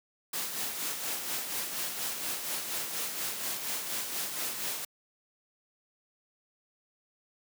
white noise with tremolo, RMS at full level -33 dBFS, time 0.33-4.85 s, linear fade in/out 5 ms, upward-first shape sine, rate 4.2 Hz, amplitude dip 45%, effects high-pass 150 Hz 12 dB/octave

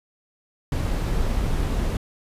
brown noise, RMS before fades -23 dBFS, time 0.72-1.97 s, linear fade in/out 2 ms, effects resampled to 32000 Hz

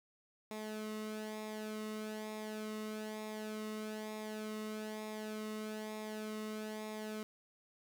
sawtooth tone with flanger, 215.2 Hz, A3, 38 cents flat, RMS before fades -43 dBFS, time 0.51-7.23 s, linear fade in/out 0 ms, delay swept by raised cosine 0.66 to 1.24 ms, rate 1.1 Hz, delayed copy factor -0.6, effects none

